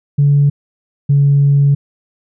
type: tone pair in turn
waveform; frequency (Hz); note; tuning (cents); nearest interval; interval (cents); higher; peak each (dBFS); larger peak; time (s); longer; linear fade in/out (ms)
sine; 143 / 141.44; D3 / C#3; -46 / +35; unison; 19; first; -6; neither; 0.18-0.5 / 1.09-1.75; second; 10
effects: tanh soft clip ceiling -3 dBFS